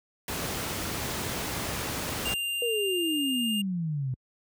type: noise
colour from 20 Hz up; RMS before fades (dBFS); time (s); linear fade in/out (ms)
pink; -32; 0.28-2.34; 2
type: tone with pitch glide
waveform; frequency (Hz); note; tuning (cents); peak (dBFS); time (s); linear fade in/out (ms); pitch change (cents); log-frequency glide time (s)
square; 2794 to 2815; F7 to F7; 0 to +13; -29; 2.25-3.62; 10; +13; 2.73-3.3
type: exponential sweep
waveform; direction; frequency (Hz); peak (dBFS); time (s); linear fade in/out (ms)
sine; down; 486.9 to 125; -27; 2.62-4.14; 2
effects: high-pass 60 Hz 12 dB/octave